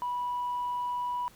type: tone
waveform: sine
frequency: 980 Hz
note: B5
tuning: 14 cents flat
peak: -28 dBFS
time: 0.02-1.28 s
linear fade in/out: 0 ms
effects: tanh soft clip ceiling -26 dBFS + pink hiss -57 dBFS RMS until 1.35 s